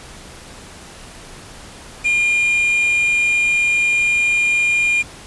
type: tone with quantisation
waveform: triangle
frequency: 2412 Hz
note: D7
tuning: 46 cents sharp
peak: -12 dBFS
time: 2.04-5.03 s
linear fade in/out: 20 ms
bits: 5
effects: pink hiss -38 dBFS RMS until 5.26 s + resampled to 24000 Hz